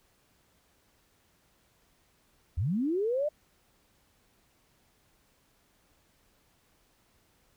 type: linear sweep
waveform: sine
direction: up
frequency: 68.8 to 616 Hz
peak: -26 dBFS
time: 2.57-3.29 s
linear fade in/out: 10 ms
effects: pink hiss -68 dBFS RMS until 7.56 s